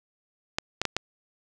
clicks, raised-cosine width 0.2 ms, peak -8 dBFS, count 4, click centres 0.585 / 0.816 / 0.853 / 0.966 s, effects none

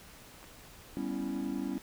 clicks, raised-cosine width 0.5 ms, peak -38 / -36 dBFS, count 2, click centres 0.429 / 0.442 s
triangle chord, C# half-diminished seventh, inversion second, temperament equal, 196 / 246.9 / 277.2 / 329.6 Hz, G3 / B3 / C#4 / E4, 0 / 0 / 0 / 0 cents, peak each -37 / -37 / -34 / -38 dBFS, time 0.97-1.78 s, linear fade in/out 0 ms
effects pink hiss -53 dBFS RMS until 1.82 s

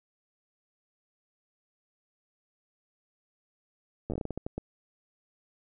slowing click train, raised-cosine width 2 ms, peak -20 dBFS, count 12, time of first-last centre 4.1-4.58 s, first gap 9 ms, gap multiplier 1.29, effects none

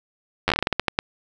slowing click train, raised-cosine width 0.3 ms, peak -3 dBFS, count 13, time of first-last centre 0.48-0.989 s, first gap 10 ms, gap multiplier 1.24, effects none

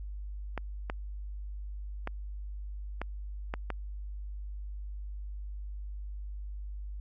clicks, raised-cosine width 0.5 ms, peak -19 dBFS, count 6, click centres 0.577 / 0.899 / 2.074 / 3.016 / 3.539 / 3.703 s, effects added 50 Hz sine -37 dBFS peak until 7 s

